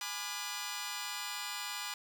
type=chord; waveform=10% pulse; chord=G# diminished seventh; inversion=none; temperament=just; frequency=830.6 / 996.7 / 1196.1 / 1435.3 Hz; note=G#5 / B5 / D6 / F6; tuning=0 / +16 / +31 / +47 cents; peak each=-36 / -34 / -35 / -37 dBFS; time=0.01-1.94 s; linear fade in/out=2 ms; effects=none